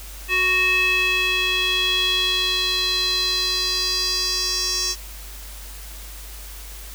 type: tone with band-pass filter sweep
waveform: square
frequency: 370 Hz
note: F#4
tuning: in tune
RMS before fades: -21 dBFS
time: 0.28-4.96 s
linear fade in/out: 50 ms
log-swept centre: 2400 to 5700 Hz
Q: 5.1
effects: added 50 Hz sine -36 dBFS peak until 6.94 s + white hiss -40 dBFS RMS until 6.94 s